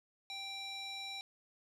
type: tone with band-pass filter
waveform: square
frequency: 784 Hz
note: G5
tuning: in tune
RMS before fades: -44 dBFS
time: 0.3-1.21 s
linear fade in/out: 0 ms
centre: 3700 Hz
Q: 2.5
effects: none